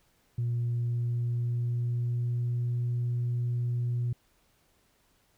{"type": "tone with pitch glide", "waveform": "sine", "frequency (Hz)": [119.3, 120.9], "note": ["A#2", "B2"], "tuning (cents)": [41, -36], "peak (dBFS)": -25, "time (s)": [0.38, 4.13], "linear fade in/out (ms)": 5, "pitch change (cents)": 23, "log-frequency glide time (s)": [0.83, 2.76], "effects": ["tanh soft clip ceiling -24 dBFS", "pink hiss -68 dBFS RMS until 5.37 s"]}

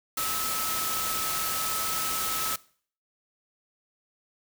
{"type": "tone in noise", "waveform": "sine", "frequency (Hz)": 1296, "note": "E6", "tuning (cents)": -30, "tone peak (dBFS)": -33, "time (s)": [0.17, 2.56], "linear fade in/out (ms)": 5, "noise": "white", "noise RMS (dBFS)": -30, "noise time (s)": [0.17, 2.56], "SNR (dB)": -6, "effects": ["noise-tail reverb RT60 0.5 s tail -21 dB re dry"]}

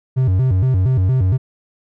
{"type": "tone with vibrato", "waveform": "triangle", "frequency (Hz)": 110, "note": "A2", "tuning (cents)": 0, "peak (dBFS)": -10, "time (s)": [0.16, 1.38], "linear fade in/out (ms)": 20, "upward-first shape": "square", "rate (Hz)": 4.3, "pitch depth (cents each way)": 290, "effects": []}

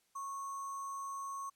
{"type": "tone with sample-and-hold", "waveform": "sine", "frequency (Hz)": 1100, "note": "C#6", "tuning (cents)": -14, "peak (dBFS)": -39, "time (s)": [0.15, 1.5], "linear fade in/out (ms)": 10, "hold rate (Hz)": 7350, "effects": ["white hiss -75 dBFS RMS until 1.55 s", "low-pass 12000 Hz 12 dB/octave"]}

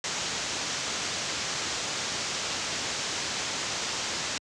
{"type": "low-pass noise", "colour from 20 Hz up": "white", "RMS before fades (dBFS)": -32, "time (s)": [0.04, 4.38], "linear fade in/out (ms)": 2, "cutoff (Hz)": 7200, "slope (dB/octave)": 48, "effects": ["high-pass 80 Hz 12 dB/octave"]}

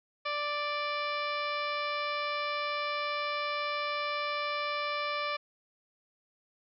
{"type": "harmonic tone with a mistuned harmonic", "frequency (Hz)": 587.3, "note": "D5", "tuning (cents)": 0, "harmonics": [1, 2, 3, 4, 5, 6, 7, 8, 9], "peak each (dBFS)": [-37, -34, -42, -37, -45, -44, -46, -48, -49], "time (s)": [0.25, 5.37], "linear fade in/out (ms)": 10, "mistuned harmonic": 8, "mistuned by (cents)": 27, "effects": []}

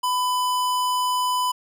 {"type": "tone", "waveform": "square", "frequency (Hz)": 1000, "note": "B5", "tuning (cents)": 21, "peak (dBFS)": -21, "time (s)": [0.03, 1.52], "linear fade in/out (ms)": 10, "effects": []}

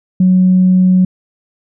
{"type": "tone", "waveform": "sine", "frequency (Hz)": 184.4, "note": "F#3", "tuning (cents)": -6, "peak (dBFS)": -5, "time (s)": [0.2, 1.05], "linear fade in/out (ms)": 5, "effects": ["tanh soft clip ceiling -1 dBFS"]}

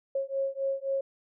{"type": "beating tone pair", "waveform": "sine", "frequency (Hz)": [542, 545.8], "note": ["C#5", "C#5"], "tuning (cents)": [-39, -27], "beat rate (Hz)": 3.8, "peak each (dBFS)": -31, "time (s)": [0.15, 1.01], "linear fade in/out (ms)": 5, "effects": []}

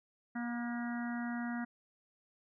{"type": "harmonic tone with a mistuned harmonic", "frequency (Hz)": 238.7, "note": "A#3", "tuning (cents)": 41, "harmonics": [1, 3, 4, 5, 6, 7, 8], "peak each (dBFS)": [-36, -46, -52, -53, -47, -49, -49], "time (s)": [0.35, 1.65], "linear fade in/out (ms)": 10, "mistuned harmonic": 7, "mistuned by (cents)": -30, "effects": []}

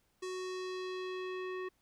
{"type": "tone with low-pass filter sweep", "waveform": "square", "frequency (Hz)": 370, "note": "F#4", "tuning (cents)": 0, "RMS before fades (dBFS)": -40, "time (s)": [0.22, 1.69], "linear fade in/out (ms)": 10, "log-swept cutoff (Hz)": [7400, 2100], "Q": 1.5, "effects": ["pink hiss -75 dBFS RMS until 1.81 s"]}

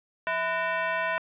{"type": "tone with frequency modulation", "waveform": "sine", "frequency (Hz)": 176.1, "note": "F3", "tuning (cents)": 15, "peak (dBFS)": -25, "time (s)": [0.27, 1.18], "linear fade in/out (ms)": 0, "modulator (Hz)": 829, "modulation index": 2.5, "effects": ["resampled to 8000 Hz", "10-bit"]}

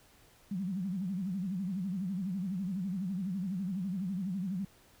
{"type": "tone with vibrato", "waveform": "sine", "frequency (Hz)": 187.9, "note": "F#3", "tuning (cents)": 27, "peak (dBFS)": -32, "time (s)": [0.51, 4.65], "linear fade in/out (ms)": 5, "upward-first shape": "sine", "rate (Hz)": 12, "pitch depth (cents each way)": 150, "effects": ["pink hiss -62 dBFS RMS until 5 s"]}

